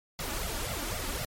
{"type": "noise with flanger", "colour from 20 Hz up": "pink", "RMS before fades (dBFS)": -34, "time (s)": [0.19, 1.25], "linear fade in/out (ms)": 2, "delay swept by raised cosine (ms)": [1.4, 3.5], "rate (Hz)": 3.9, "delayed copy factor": 0.9, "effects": ["MP3 64 kbps"]}